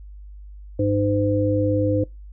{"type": "harmonic tone", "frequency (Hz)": 102.1, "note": "G#2", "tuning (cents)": -29, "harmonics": [1, 3, 5], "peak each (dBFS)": [-22, -22, -22], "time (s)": [0.79, 2.04], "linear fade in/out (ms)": 5, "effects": ["noise-tail reverb RT60 0.2 s tail -23 dB re dry", "added 50 Hz sine -37 dBFS peak until 2.32 s"]}